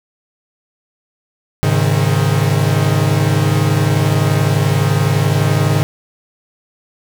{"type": "chord", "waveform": "45% pulse", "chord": "Ab suspended fourth", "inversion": "none", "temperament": "equal with one note detuned", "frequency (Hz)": [103.83, 135.5, 155.56], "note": ["Ab2", "Db3", "Eb3"], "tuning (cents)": [0, -39, 0], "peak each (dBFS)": -16, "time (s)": [1.63, 5.83], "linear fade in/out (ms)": 0, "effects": []}